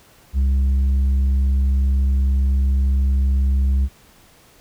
sine tone with tanh clipping, 67 Hz, C2, 42 cents sharp, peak -15 dBFS, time 0.33-3.89 s, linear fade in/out 50 ms, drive 4 dB, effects pink hiss -51 dBFS RMS until 4.6 s

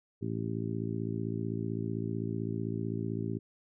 harmonic tone, 55.7 Hz, A1, 22 cents sharp, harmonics 2 / 3 / 4 / 5 / 6 / 7, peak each -36 / -38 / -39 / -40 / -41 / -41 dBFS, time 0.21-3.39 s, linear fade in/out 20 ms, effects none

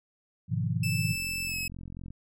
sine chord, F half-diminished seventh, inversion first, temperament just, 104.77 / 125.72 / 157.15 / 174.61 Hz, Ab2 / Cb3 / Eb3 / F3, +16 / +31 / +18 / 0 cents, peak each -31 / -31 / -32 / -34 dBFS, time 0.48-1.16 s, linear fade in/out 50 ms
sawtooth tone with pitch glide, 2637 to 2571 Hz, E7 to E7, 0 to -44 cents, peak -28 dBFS, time 0.83-1.68 s, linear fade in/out 5 ms, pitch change -44 cents, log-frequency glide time 1.46-1.56 s
click train, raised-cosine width 5 ms, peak -30 dBFS, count 45, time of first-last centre 1.11-2.105 s, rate 44.2 Hz
effects none

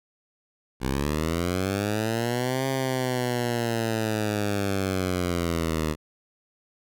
10% pulse linear two-way sweep, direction up then down, 62.9 to 134.3 to 76.3 Hz, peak -16 dBFS, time 0.8-5.96 s, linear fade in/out 50 ms, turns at 2.67 s, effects none

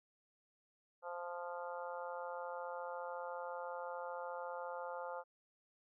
harmonic tone, 174.61 Hz, F3, in tune, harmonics 3 / 4 / 5 / 6 / 7 / 8, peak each -45 / -51 / -47 / -54 / -51 / -53 dBFS, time 1.02-5.24 s, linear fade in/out 50 ms, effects none

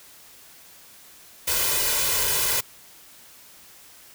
white noise with comb filter, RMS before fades -23 dBFS, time 1.47-2.61 s, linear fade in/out 10 ms, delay 2 ms, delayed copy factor +0.7, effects white hiss -49 dBFS RMS until 4.14 s

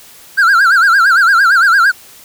triangle tone with vibrato, 1476 Hz, F#6, 5 cents flat, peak -4 dBFS, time 0.37-1.92 s, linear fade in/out 20 ms, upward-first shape sine, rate 8.8 Hz, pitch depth 180 cents each way, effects white hiss -39 dBFS RMS until 2.24 s

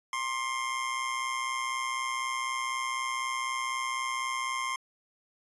25% pulse tone with amplitude modulation, 1058 Hz, C6, 19 cents sharp, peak -24 dBFS, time 0.13-4.76 s, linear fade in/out 2 ms, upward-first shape sine, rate 124 Hz, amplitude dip 55%, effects resampled to 24000 Hz

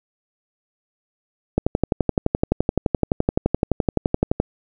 click train, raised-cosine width 2 ms, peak -3 dBFS, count 34, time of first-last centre 1.58-4.401 s, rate 11.7 Hz, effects none

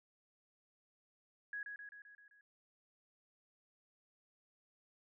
sine tone with echo, 1665 Hz, G#6, 4 cents sharp, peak -40 dBFS, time 1.53-1.63 s, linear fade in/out 2 ms, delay 130 ms, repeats 6, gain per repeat -4 dB, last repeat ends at 2.41 s, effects none

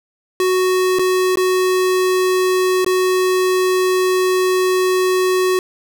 square tone with dropouts, 370 Hz, F#4, in tune, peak -14 dBFS, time 0.4-5.59 s, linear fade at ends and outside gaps 1 ms, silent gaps 0.987-0.993 / 1.357-1.372 / 2.846-2.863 s, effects none

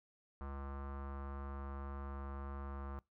square tone with low-pass filter, 69.3 Hz, C#2, in tune, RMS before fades -45 dBFS, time 0.41-2.99 s, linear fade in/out 0 ms, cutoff 1200 Hz, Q 3.7, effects noise-tail reverb RT60 0.2 s tail -23 dB re dry

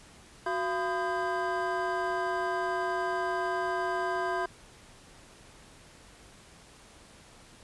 triangle tone cluster, 369.3 / 683 / 1009 / 1239 / 1590 Hz, F#4 / F5 / B5 / D#6 / G6, -3 / -39 / +37 / -8 / +24 cents, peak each -32 / -31 / -32 / -39 / -34 dBFS, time 0.46-4.46 s, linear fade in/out 5 ms, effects pink hiss -54 dBFS RMS until 7.63 s + resampled to 24000 Hz

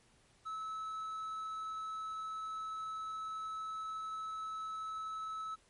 triangle tone, 1300 Hz, E6, 24 cents flat, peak -37 dBFS, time 0.45-5.56 s, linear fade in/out 20 ms, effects pink hiss -68 dBFS RMS until 5.69 s + MP3 48 kbps

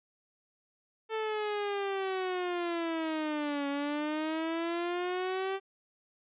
sawtooth linear two-way sweep, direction down then up, 444.2 to 280 to 390.3 Hz, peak -27 dBFS, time 1.09-5.6 s, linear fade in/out 50 ms, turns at 3.68 s, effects resampled to 8000 Hz

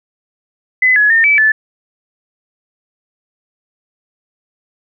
sine tone with pitch steps, 2019 / 1690 / 1818 / 2304 / 1744 Hz, B6 / G#6 / A#6 / D7 / A6, +38 / +30 / -44 / -34 / -16 cents, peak -7 dBFS, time 0.82-1.52 s, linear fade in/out 5 ms, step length 140 ms, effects none

